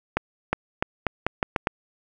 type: accelerating click train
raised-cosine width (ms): 0.5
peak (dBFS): -6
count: 8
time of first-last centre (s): 0.17-1.671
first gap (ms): 360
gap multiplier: 0.82
effects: none